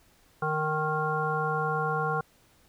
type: harmonic tone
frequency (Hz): 154.8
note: D#3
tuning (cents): -9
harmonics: 1 / 3 / 5 / 7 / 9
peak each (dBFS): -32 / -32 / -32 / -32 / -32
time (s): 0.42-2.21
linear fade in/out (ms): 5
effects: pink hiss -62 dBFS RMS until 2.68 s